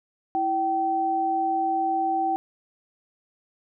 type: tone pair together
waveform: sine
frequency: 329.6 / 771.8 Hz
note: E4 / G5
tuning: 0 / -27 cents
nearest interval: octave + minor third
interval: 1473 cents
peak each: -29 / -22 dBFS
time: 0.35-2.36 s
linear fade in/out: 0 ms
effects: none